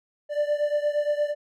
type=beating tone pair; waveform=triangle; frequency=587.3 / 595.9 Hz; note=D5 / D5; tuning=0 / +25 cents; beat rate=8.6 Hz; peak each=-22 / -25 dBFS; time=0.29-1.35 s; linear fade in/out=50 ms; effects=none